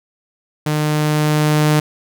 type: tone with level ramp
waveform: sawtooth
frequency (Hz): 151.6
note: D#3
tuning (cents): -45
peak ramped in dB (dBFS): -12 to -7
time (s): 0.66-1.8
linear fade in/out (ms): 5
effects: none